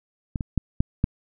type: clicks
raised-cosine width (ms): 5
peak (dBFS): -15 / -16 / -8 / -7 / -7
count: 5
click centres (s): 0.358 / 0.408 / 0.577 / 0.805 / 1.041
effects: none